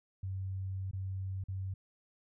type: tone with dropouts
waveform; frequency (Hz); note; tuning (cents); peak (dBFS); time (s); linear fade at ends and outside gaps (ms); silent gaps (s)
sine; 95.3; G2; -48; -35; 0.23-1.74; 5; 0.912-0.932 / 1.439-1.484
effects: none